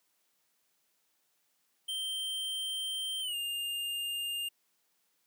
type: tone with pitch glide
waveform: square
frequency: 3136 to 2810 Hz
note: G7 to F7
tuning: 0 to +10 cents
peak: -34 dBFS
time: 1.88-4.49 s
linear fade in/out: 10 ms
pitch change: -190 cents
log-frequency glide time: 3.21-3.35 s
effects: white hiss -75 dBFS RMS until 5.26 s + high-pass 150 Hz 12 dB/octave